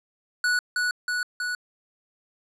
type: tone with echo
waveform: square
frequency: 1472 Hz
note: F#6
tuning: 9 cents flat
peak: -21 dBFS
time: 0.44-0.59 s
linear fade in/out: 2 ms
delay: 320 ms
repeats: 3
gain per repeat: -2 dB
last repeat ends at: 1.55 s
effects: low-pass 9000 Hz 12 dB/octave